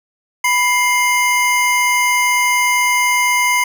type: tone pair together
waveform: square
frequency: 987.8 / 2106 Hz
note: B5 / C7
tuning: 0 / +11 cents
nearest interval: octave + minor second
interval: 1311 cents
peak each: -17 / -15 dBFS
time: 0.44-3.64 s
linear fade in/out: 5 ms
effects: none